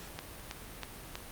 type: click train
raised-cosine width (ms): 0.2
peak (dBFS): -20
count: 4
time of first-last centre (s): 0.19-1.155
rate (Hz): 3.11
effects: pink hiss -47 dBFS RMS until 1.31 s + Opus 48 kbps